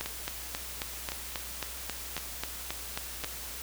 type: two click trains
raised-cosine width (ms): 0.2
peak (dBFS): -17 / -15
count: 4 / 13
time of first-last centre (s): 0.06-3.238 / 0.01-3.245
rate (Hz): 0.944 / 3.71
effects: added 60 Hz sine -47 dBFS peak until 3.62 s + white hiss -41 dBFS RMS until 3.62 s